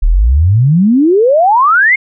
sine exponential sweep, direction up, 34.65 to 2193 Hz, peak -5 dBFS, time 0.02-1.96 s, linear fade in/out 10 ms, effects none

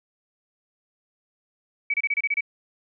sine tone bursts, 2280 Hz, C#7, 48 cents sharp, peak -20 dBFS, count 8, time 1.9-2.408 s, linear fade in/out 5 ms, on 39 ms, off 28 ms, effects none

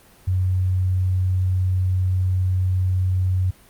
sine tone, 92.5 Hz, F#2, in tune, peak -17 dBFS, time 0.27-3.51 s, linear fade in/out 10 ms, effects pink hiss -51 dBFS RMS until 3.69 s + Opus 32 kbps

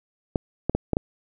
clicks, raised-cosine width 2 ms, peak -8 dBFS, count 5, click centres 0.358 / 0.696 / 0.75 / 0.933 / 0.969 s, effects none

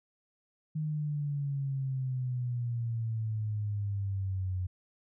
sine exponential sweep, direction down, 155.56 to 90.8 Hz, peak -30 dBFS, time 0.75-4.67 s, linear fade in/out 10 ms, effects none

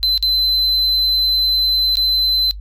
triangle tone with dropouts, 4055 Hz, B7, 45 cents sharp, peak -12 dBFS, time 0.03-2.51 s, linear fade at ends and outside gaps 0 ms, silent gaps 0.177-0.226 / 1.955-1.97 s, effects noise-tail reverb RT60 0.1 s tail -20 dB re dry + added 50 Hz sine -28 dBFS peak until 2.6 s

